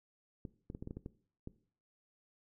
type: clicks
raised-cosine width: 3 ms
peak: -30 dBFS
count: 9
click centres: 0.452 / 0.701 / 0.749 / 0.825 / 0.874 / 0.909 / 0.97 / 1.061 / 1.474 s
effects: noise-tail reverb RT60 0.5 s tail -18 dB re dry